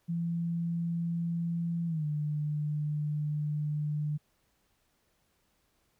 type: tone with pitch glide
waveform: sine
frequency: 168.9 to 149.61 Hz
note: E3 to D3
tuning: +42 to +32 cents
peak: -29 dBFS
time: 0.08-4.18 s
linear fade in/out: 20 ms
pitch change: -210 cents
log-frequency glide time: 1.87-2.05 s
effects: pink hiss -73 dBFS RMS until 5.99 s

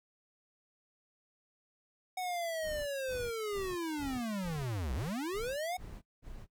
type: linear two-way sweep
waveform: square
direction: down then up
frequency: 746 to 57.4 to 746 Hz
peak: -35 dBFS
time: 2.17-5.77 s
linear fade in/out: 5 ms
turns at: 4.94 s
type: noise bursts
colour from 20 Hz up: brown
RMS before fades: -46 dBFS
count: 9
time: 2.62-6.47 s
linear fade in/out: 50 ms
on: 250 ms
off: 200 ms
effects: noise-tail reverb RT60 0.1 s tail -18 dB re dry

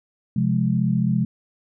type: chord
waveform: sine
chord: F minor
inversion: second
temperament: just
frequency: 130.96 / 174.61 / 209.5 Hz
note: C3 / F3 / Ab3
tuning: +2 / 0 / +15 cents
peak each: -22 dBFS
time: 0.36-1.25 s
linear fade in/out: 5 ms
effects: none

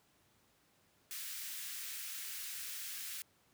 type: high-pass noise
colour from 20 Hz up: white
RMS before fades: -44 dBFS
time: 1.11-3.22 s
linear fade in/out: 0 ms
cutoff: 1500 Hz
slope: 24 dB/octave
effects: pink hiss -71 dBFS RMS until 3.53 s + high-pass 80 Hz 12 dB/octave

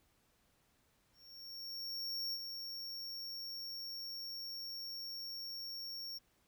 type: tone with ADSR envelope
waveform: square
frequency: 5510 Hz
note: F8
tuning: 24 cents flat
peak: -37 dBFS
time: 1.13-6.19 s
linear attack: 1200 ms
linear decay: 49 ms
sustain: -6 dB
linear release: 18 ms
effects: pink hiss -74 dBFS RMS until 6.47 s

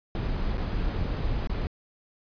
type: noise with dropouts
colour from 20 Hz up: brown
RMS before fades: -28 dBFS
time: 0.15-1.67 s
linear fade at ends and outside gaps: 1 ms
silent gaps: 0.573-0.579 / 1.473-1.496 s
effects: resampled to 11025 Hz

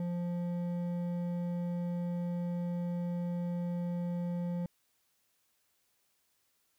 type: tone with hard clipping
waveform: sine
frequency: 174.61 Hz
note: F3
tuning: in tune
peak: -34 dBFS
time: 0-4.66 s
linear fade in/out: 2 ms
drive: 8 dB
effects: white hiss -75 dBFS RMS until 6.78 s

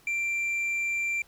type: tone with tanh clipping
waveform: sine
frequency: 2359 Hz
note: D7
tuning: 7 cents sharp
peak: -27 dBFS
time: 0.07-1.22 s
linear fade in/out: 2 ms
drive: 4 dB
effects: pink hiss -59 dBFS RMS until 1.27 s

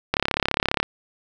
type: click train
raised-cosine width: 0.3 ms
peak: -3 dBFS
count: 25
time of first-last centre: 0.14-0.83 s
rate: 34.8 Hz
effects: none

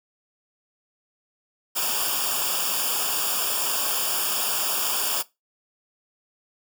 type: noise with comb filter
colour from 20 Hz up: white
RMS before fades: -25 dBFS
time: 1.75-5.23 s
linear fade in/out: 20 ms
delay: 0.49 ms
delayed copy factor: -1
effects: noise-tail reverb RT60 0.2 s tail -19 dB re dry

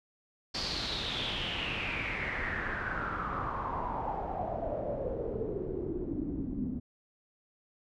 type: noise with low-pass filter sweep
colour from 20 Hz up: pink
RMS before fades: -35 dBFS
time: 0.54-6.8 s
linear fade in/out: 10 ms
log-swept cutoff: 4800 to 230 Hz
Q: 6.5
effects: none

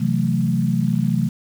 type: chord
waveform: sine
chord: F# half-diminished seventh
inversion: second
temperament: equal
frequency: 130.81 / 164.81 / 185 / 220 Hz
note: C3 / E3 / F#3 / A3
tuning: 0 / 0 / 0 / 0 cents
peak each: -22 dBFS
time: 0-1.29 s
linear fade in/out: 10 ms
effects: 7-bit

